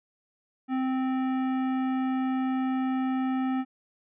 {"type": "tone with hard clipping", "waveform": "sine", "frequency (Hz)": 260.6, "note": "C4", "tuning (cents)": -7, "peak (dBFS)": -27, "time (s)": [0.68, 3.65], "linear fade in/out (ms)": 50, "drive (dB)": 14, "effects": ["resampled to 8000 Hz"]}